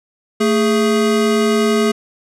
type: tone pair together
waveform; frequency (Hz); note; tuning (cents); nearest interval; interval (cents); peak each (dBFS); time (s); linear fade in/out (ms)
square; 222.8 / 415.3; A3 / G#4; +22 / 0; major seventh; 1078; -16; 0.4-1.92; 10
effects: low-pass 10000 Hz 12 dB/octave